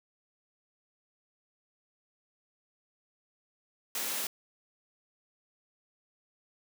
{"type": "high-pass noise", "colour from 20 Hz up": "white", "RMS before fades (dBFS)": -34, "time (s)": [3.95, 4.27], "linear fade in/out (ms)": 2, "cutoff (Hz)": 180, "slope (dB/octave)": 96, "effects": []}